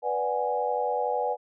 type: chord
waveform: sine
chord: G# half-diminished seventh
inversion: first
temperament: equal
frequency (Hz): 493.9 / 587.3 / 740 / 830.6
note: B4 / D5 / F#5 / G#5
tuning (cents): 0 / 0 / 0 / 0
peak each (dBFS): -29 / -32 / -31 / -29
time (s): 0.02-1.37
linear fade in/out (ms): 50
effects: none